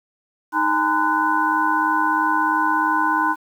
sine tone cluster, 312.6 / 818 / 915 / 1018 / 1484 Hz, D#4 / G#5 / A#5 / C6 / F#6, +8 / -26 / -32 / -48 / +5 cents, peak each -25 / -27 / -23 / -20 / -22 dBFS, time 0.52-3.36 s, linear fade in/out 50 ms, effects 8-bit

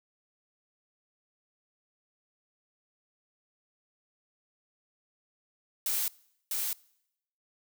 blue noise with echo, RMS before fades -30 dBFS, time 5.86-6.08 s, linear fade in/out 2 ms, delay 650 ms, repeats 1, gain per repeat -2 dB, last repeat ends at 6.73 s, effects noise-tail reverb RT60 0.8 s tail -24 dB re dry

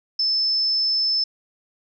sine tone, 5260 Hz, E8, 5 cents flat, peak -18 dBFS, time 0.19-1.24 s, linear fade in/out 5 ms, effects none

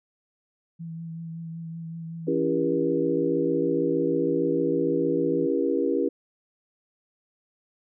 sine tone with vibrato, 164.81 Hz, E3, in tune, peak -33 dBFS, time 0.79-5.47 s, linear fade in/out 20 ms, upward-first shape triangle, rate 5.3 Hz, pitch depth 24 cents each way
sine chord, C# diminished seventh, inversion none, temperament just, 277.2 / 332.6 / 399.1 / 479 Hz, C#4 / E4 / G4 / Bb4, 0 / +16 / +31 / +47 cents, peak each -27 dBFS, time 2.27-6.09 s, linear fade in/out 10 ms
effects none

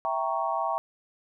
sine chord, E diminished seventh, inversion none, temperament equal, 659.3 / 784 / 932.3 / 1108.7 Hz, E5 / G5 / Bb5 / Db6, 0 / 0 / 0 / 0 cents, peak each -31 dBFS, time 0.05-0.78 s, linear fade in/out 0 ms, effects none

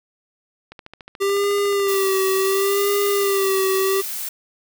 click train, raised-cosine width 0.3 ms, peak -22 dBFS, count 18, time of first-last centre 0.72-1.943 s, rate 13.9 Hz
square tone with vibrato, 393.5 Hz, G4, 7 cents sharp, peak -18 dBFS, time 1.2-4.02 s, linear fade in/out 20 ms, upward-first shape sine, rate 0.7 Hz, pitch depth 50 cents each way
blue noise, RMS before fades -28 dBFS, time 1.88-4.29 s, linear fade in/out 5 ms
effects none

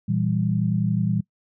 sine chord, E diminished, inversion second, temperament equal, 116.54 / 164.81 / 196 Hz, Bb2 / E3 / G3, 0 / 0 / 0 cents, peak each -24 dBFS, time 0.08-1.21 s, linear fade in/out 10 ms, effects noise-tail reverb RT60 0.1 s tail -23 dB re dry

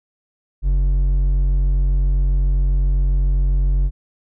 sine tone with hard clipping, 46.25 Hz, F#1, in tune, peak -15 dBFS, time 0.62-3.91 s, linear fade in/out 50 ms, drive 5 dB, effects none

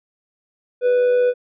triangle tone with amplitude modulation, 493.9 Hz, B4, in tune, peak -10 dBFS, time 0.81-1.34 s, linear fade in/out 50 ms, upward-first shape sine, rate 96.6 Hz, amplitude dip 30%, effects resampled to 8000 Hz

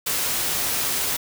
white noise, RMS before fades -24 dBFS, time 0.06-1.17 s, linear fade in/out 10 ms, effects none

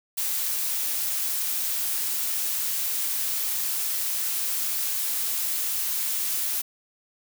blue noise, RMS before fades -27 dBFS, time 0.17-6.62 s, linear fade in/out 10 ms, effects none

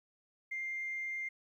sine tone, 2103 Hz, C7, 8 cents sharp, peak -35 dBFS, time 0.51-1.29 s, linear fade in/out 10 ms, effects tanh soft clip ceiling -31 dBFS + 12-bit

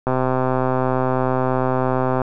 click train, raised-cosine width 1 ms, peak -6 dBFS, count 278, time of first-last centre 0.07-2.217 s, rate 129 Hz, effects none

